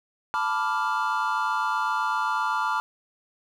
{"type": "chord", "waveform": "triangle", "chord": "B half-diminished seventh", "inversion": "third", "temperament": "equal", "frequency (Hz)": [880, 987.8, 1174.7, 1396.9], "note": ["A5", "B5", "D6", "F6"], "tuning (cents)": [0, 0, 0, 0], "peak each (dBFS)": -27, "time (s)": [0.34, 2.8], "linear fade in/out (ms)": 0, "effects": []}